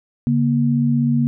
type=tone pair together; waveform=sine; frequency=140.9 / 237 Hz; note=C#3 / A#3; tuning=+29 / +29 cents; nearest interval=major sixth; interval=900 cents; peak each=-18 / -16 dBFS; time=0.27-1.27 s; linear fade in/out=0 ms; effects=none